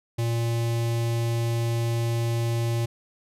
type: tone with notch filter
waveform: square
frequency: 116.54 Hz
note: A#2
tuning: in tune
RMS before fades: -25 dBFS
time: 0.18-2.86 s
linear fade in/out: 10 ms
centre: 1400 Hz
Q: 1.6
effects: resampled to 32000 Hz